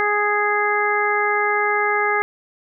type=harmonic tone; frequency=415.3 Hz; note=G#4; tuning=in tune; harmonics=1 / 2 / 3 / 4 / 5; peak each=-23 / -23 / -23 / -23 / -23 dBFS; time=0-2.22 s; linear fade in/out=0 ms; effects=none